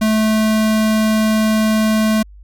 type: tone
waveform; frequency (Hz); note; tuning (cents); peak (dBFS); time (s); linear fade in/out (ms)
square; 217.5; A3; -20; -13; 0.01-2.23; 10
effects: added 50 Hz sine -37 dBFS peak until 2.43 s